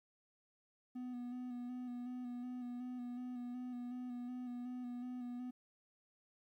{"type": "tone with vibrato", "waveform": "triangle", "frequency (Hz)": 246.9, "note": "B3", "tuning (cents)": 0, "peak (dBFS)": -40, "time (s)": [0.95, 5.51], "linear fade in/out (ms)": 10, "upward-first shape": "square", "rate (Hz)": 2.7, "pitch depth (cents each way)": 21, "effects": ["13-bit"]}